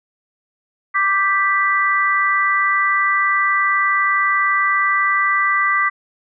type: chord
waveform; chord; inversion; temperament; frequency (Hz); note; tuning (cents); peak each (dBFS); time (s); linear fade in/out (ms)
sine; G major; second; equal; 1174.7 / 1568 / 1975.5; D6 / G6 / B6; 0 / 0 / 0; -17 / -23 / -17; 0.94-5.9; 20
effects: none